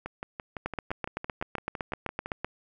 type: two click trains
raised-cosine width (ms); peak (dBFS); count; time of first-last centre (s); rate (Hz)
0.5; -20 / -15; 14 / 15; 0.06-2.26 / 0.66-2.446; 5.91 / 7.84
effects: none